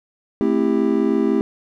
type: chord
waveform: triangle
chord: A minor seventh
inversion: none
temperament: just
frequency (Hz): 220 / 264 / 330 / 396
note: A3 / C4 / E4 / G4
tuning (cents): 0 / +16 / +2 / +18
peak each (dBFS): -19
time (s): 0.41-1.41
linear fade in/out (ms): 0
effects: none